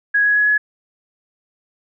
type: tone with pitch steps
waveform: sine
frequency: 1661.2 / 1671.8 / 1682.4 / 1693.2 Hz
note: G#6 / G#6 / G#6 / G#6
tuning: 0 / +11 / +22 / +33 cents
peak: -12 dBFS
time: 0.14-0.58 s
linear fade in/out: 10 ms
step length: 110 ms
effects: none